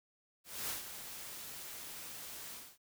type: noise with ADSR envelope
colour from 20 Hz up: white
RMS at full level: -38 dBFS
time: 0.44-2.78 s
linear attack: 250 ms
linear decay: 130 ms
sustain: -9 dB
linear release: 250 ms
effects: none